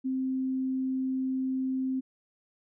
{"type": "tone", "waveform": "sine", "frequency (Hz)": 261.6, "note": "C4", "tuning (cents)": 0, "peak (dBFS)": -27, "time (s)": [0.04, 2.01], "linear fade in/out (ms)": 20, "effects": []}